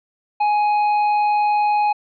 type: tone with tanh clipping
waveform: sine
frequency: 835 Hz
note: G#5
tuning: 9 cents sharp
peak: -16 dBFS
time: 0.4-1.93 s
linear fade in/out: 10 ms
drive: 7 dB
effects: resampled to 11025 Hz